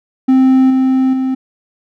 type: tone with level steps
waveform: triangle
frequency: 261.6 Hz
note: C4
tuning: in tune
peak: -4 / -7 / -11 dBFS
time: 0.28-1.35 s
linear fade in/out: 10 ms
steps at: 0.7 / 1.13 s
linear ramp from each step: 5 ms
effects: none